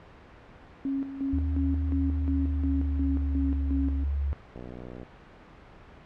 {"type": "tone with tremolo", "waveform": "sine", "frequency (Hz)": 273.2, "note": "C#4", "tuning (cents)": -25, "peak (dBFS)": -26, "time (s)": [0.85, 4.04], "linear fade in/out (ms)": 2, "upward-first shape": "square", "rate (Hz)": 2.8, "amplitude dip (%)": 65}
{"type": "tone with pitch glide", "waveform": "sine", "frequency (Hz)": [77.1, 70.29], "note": ["D#2", "C#2"], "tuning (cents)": [-15, 25], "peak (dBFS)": -25, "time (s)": [1.33, 4.33], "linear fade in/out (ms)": 0, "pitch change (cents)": -160, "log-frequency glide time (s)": [1.98, 3.77]}
{"type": "click train", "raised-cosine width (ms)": 2, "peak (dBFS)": -28, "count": 30, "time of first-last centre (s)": [4.56, 5.032], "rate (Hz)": 61.5}
{"effects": ["pink hiss -50 dBFS RMS until 6.05 s", "low-pass 2000 Hz 12 dB/octave"]}